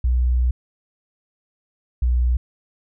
sine tone pair in turn, 61.7 / 61.1 Hz, B1 / B1, -1 / -18 cents, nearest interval unison, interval 17 cents, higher first, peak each -15 dBFS, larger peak neither, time 0.04-0.51 / 2.02-2.37 s, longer first, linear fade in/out 5 ms, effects none

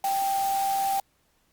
sine tone in noise, 784 Hz, G5, in tune, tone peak -23 dBFS, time 0.04-1 s, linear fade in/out 2 ms, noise white, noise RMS -36 dBFS, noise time 0.04-1 s, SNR +10 dB, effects pink hiss -68 dBFS RMS until 1.52 s + Opus 48 kbps

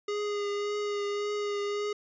square tone with vibrato, 411.3 Hz, G#4, 17 cents flat, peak -30 dBFS, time 0.08-1.93 s, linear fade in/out 5 ms, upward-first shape triangle, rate 1.8 Hz, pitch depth 21 cents each way, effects resampled to 16000 Hz

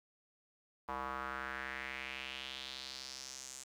square tone with band-pass filter sweep, 65.9 Hz, C2, 13 cents sharp, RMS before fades -44 dBFS, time 0.88-3.64 s, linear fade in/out 10 ms, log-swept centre 1000 to 7500 Hz, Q 3.1, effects 11-bit

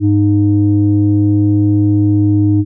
sine tone pair together, 102.62 / 307.5 Hz, G#2 / D#4, -20 / -20 cents, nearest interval octave + perfect fifth, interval 1900 cents, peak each -10 dBFS, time 0-2.65 s, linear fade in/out 50 ms, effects tanh soft clip ceiling -1 dBFS

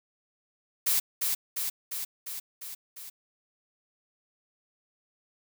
blue noise with echo, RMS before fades -25 dBFS, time 0.86-1 s, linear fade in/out 10 ms, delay 350 ms, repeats 6, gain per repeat -3 dB, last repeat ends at 3.1 s, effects none

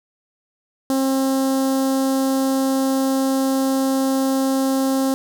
sawtooth tone with notch filter, 267.2 Hz, C4, 36 cents sharp, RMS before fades -19 dBFS, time 0.9-5.14 s, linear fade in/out 0 ms, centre 2300 Hz, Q 0.52, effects none

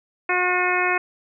harmonic tone, 361.1 Hz, F#4, 42 cents flat, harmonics 1 / 2 / 3 / 4 / 5 / 6 / 7, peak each -26 / -26 / -26 / -26 / -26 / -26 / -26 dBFS, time 0.29-0.98 s, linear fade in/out 5 ms, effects none

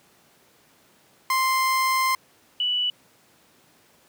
30% pulse / sine tone pair in turn, 1046.5 / 2960 Hz, C6 / F#7, 0 / 0 cents, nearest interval octave + tritone, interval 1800 cents, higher second, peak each -17 / -21 dBFS, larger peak first, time 1.3-2.15 / 2.6-2.9 s, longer first, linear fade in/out 2 ms, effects pink hiss -58 dBFS RMS until 4.08 s + high-pass 150 Hz 12 dB/octave

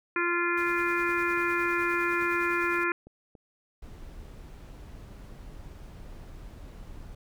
harmonic tone, 346.7 Hz, F4, 13 cents flat, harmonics 1 / 3 / 4 / 5 / 6 / 7, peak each -30 / -33 / -30 / -32 / -36 / -33 dBFS, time 0.16-2.92 s, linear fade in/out 2 ms
pink noise with tremolo, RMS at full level -47 dBFS, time 0.57-2.84 s, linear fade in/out 5 ms, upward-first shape sine, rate 9.8 Hz, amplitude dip 45%
click train, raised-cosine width 2 ms, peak -36 dBFS, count 10, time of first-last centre 0.81-3.352 s, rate 3.54 Hz
brown noise, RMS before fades -44 dBFS, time 3.82-7.15 s, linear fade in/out 5 ms
effects none

